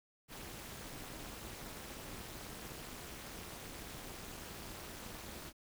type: noise with amplitude modulation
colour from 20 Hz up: pink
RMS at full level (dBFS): -44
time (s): 0.28-5.53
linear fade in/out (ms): 50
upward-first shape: sine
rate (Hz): 276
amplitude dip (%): 95
effects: none